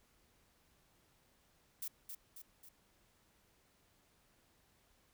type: noise with echo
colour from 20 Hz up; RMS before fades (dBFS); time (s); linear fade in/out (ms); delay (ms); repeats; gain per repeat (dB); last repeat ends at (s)
violet; -42; 1.82-1.88; 5; 270; 3; -5; 2.69
effects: pink hiss -72 dBFS RMS until 5.13 s